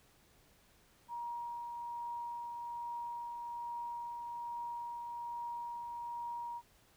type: tone with tremolo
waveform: sine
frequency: 948 Hz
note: A#5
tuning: 29 cents sharp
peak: -38 dBFS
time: 1.08-6.62 s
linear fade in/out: 50 ms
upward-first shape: triangle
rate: 1.2 Hz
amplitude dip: 30%
effects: pink hiss -67 dBFS RMS until 6.96 s